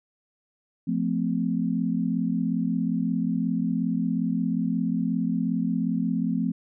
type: chord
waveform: sine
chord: F major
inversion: none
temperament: equal with one note detuned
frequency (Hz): 174.61 / 220 / 257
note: F3 / A3 / C4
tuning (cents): 0 / 0 / -31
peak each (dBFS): -27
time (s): 0.87-6.52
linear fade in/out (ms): 10
effects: none